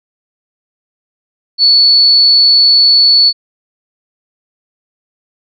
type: tone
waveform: sine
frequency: 4435 Hz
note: C#8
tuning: in tune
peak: -4 dBFS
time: 1.58-3.33 s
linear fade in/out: 50 ms
effects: none